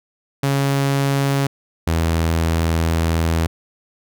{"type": "tone pair in turn", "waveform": "sawtooth", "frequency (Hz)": [138.59, 82.12], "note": ["C#3", "E2"], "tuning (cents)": [0, -6], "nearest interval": "major sixth", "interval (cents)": 906, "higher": "first", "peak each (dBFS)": [-12, -12], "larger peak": "neither", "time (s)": [[0.43, 1.47], [1.87, 3.47]], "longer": "second", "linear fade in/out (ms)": 5, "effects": []}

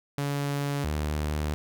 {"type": "tone pair in turn", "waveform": "sawtooth", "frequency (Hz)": [142.3, 75.38], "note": ["C#3", "D2"], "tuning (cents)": [46, 46], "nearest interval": "major seventh", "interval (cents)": 1100, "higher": "first", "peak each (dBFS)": -23, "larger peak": "neither", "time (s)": [[0.18, 0.84], [0.84, 1.54]], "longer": "second", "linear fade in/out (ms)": 0, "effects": []}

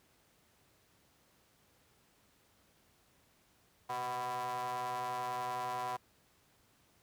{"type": "ring-modulated tone", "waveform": "40% pulse", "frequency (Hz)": 123.8, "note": "B2", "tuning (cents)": 5, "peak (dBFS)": -32, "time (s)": [3.89, 5.97], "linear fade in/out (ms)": 10, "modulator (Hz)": 872, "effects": ["pink hiss -69 dBFS RMS until 7.02 s", "high-pass 60 Hz 12 dB/octave"]}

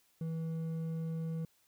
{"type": "tone with hard clipping", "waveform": "sine", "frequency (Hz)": 162.5, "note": "E3", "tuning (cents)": -24, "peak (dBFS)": -36, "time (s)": [0.21, 1.45], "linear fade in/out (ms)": 2, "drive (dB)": 5, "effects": ["white hiss -71 dBFS RMS until 1.67 s"]}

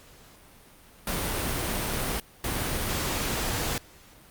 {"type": "noise bursts at uneven times", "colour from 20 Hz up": "pink", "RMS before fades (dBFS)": -29, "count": 2, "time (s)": [[1.07, 2.2], [2.44, 3.78]], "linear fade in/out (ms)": 2, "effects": ["pink hiss -53 dBFS RMS until 4.3 s", "Opus 48 kbps"]}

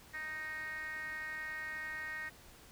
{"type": "tone with band-pass filter", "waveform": "10% pulse", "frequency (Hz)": 311.1, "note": "D#4", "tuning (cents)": 0, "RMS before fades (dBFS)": -42, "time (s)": [0.13, 2.3], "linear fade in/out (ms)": 20, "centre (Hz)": 1900, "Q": 7.6, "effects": ["added 60 Hz sine -68 dBFS peak until 2.71 s", "pink hiss -58 dBFS RMS until 2.71 s"]}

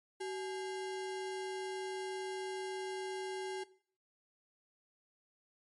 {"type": "tone with sample-and-hold", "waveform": "sine", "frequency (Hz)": 378.4, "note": "F#4", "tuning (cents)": 39, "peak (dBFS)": -37, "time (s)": [0.2, 3.64], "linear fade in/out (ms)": 10, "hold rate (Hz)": 1225, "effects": ["noise-tail reverb RT60 0.5 s tail -18 dB re dry", "MP3 48 kbps"]}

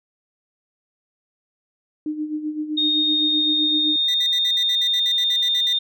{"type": "tone with tremolo", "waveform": "sine", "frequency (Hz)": 304.9, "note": "D#4", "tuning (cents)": -35, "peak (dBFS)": -21, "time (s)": [2.06, 3.96], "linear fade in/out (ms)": 2, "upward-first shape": "sine", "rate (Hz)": 7.8, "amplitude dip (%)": 65}
{"type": "tone with pitch glide", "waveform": "sine", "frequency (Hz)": [3701, 3637], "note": ["A#7", "A#7"], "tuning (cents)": [-13, -43], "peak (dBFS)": -17, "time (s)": [2.77, 5.79], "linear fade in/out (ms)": 10, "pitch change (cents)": -30, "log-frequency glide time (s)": [2.96, 5.44]}
{"type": "tone bursts", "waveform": "20% pulse", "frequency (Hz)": 1975.5, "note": "B6", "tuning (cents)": 0, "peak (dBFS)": -25, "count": 14, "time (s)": [4.08, 5.73], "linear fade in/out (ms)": 5, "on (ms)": 64, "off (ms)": 58}
{"effects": []}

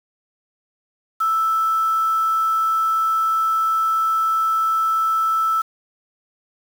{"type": "tone with quantisation", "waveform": "sine", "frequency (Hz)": 1318.5, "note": "E6", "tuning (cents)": 0, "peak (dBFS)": -16, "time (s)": [1.2, 5.62], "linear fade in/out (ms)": 10, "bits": 6, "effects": []}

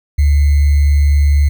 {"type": "tone with sample-and-hold", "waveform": "sine", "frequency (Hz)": 72.1, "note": "D2", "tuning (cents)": -31, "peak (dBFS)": -7, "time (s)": [0.18, 1.49], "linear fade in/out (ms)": 10, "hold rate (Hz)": 2100, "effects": []}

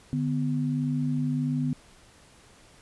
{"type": "tone pair together", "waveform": "sine", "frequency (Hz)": [148.9, 250.4], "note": ["D3", "B3"], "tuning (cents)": [24, 24], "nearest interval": "major sixth", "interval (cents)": 900, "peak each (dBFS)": -27, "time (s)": [0.13, 1.73], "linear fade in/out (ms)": 0, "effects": ["pink hiss -55 dBFS RMS until 2.81 s", "resampled to 24000 Hz"]}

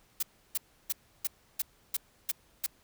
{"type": "noise bursts", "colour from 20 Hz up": "blue", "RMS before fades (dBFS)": -30, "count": 8, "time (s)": [0.2, 2.664], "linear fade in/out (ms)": 5, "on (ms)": 28, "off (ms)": 320, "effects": ["pink hiss -65 dBFS RMS until 2.83 s"]}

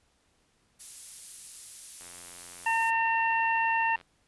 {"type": "noise", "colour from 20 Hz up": "violet", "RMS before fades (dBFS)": -39, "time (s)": [0.79, 2.91], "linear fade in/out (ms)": 20}
{"type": "click train", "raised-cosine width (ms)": 0.3, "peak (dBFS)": -34, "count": 177, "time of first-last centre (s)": [2.01, 4.012], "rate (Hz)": 87.9}
{"type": "harmonic tone", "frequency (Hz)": 908, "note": "A#5", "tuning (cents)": -46, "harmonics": [1, 2, 3], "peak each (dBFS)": [-26, -29, -31], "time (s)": [2.66, 3.96], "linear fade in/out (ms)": 5}
{"effects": ["pink hiss -69 dBFS RMS until 4.27 s", "resampled to 24000 Hz"]}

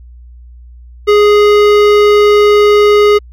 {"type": "tone with hard clipping", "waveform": "sine", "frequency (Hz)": 415.3, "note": "G#4", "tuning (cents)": 0, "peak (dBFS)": -6, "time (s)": [1.07, 3.19], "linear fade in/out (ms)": 20, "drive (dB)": 16, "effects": ["added 60 Hz sine -32 dBFS peak until 3.32 s"]}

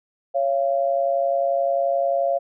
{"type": "tone pair together", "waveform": "sine", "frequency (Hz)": [554.4, 685.8], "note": ["C#5", "F5"], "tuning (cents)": [0, -32], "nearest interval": "major third", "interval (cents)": 368, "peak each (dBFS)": [-21, -21], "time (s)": [0.34, 2.39], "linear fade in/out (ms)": 20, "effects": []}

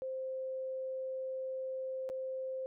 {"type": "tone with dropouts", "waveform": "sine", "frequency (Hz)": 523.3, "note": "C5", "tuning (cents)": 0, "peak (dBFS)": -36, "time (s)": [0.02, 2.66], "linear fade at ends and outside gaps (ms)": 0, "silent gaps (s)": [2.091, 2.099], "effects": []}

